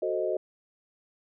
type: chord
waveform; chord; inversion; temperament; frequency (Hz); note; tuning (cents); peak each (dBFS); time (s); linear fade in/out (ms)
sine; F# diminished seventh; none; equal; 370 / 440 / 523.3 / 622.3; F#4 / A4 / C5 / Eb5; 0 / 0 / 0 / 0; -31 / -33 / -33 / -30; 0.02-0.37; 5
effects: none